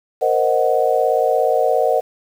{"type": "chord", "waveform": "sine", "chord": "C half-diminished seventh", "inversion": "third", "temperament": "equal", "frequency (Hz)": [466.2, 523.3, 622.3, 740], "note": ["Bb4", "C5", "Eb5", "Gb5"], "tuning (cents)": [0, 0, 0, 0], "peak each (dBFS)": -19, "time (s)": [0.21, 2.01], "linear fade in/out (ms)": 20, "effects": ["7-bit"]}